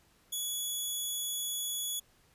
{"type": "tone", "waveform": "10% pulse", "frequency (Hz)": 3389, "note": "G#7", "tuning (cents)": 34, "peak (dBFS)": -25, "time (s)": [0.32, 2], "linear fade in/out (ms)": 10, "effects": ["pink hiss -66 dBFS RMS until 2.34 s", "resampled to 32000 Hz"]}